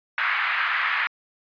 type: band-pass noise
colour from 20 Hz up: white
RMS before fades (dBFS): -24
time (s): 0.18-1.07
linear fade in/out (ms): 0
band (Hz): 1200 to 2100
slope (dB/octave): 24
effects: resampled to 11025 Hz